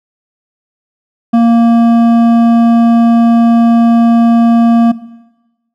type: tone with hard clipping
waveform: sine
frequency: 232.4 Hz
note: A#3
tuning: 5 cents flat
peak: -6 dBFS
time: 1.33-4.92 s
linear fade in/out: 10 ms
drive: 9 dB
effects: noise-tail reverb RT60 1.0 s tail -17 dB re dry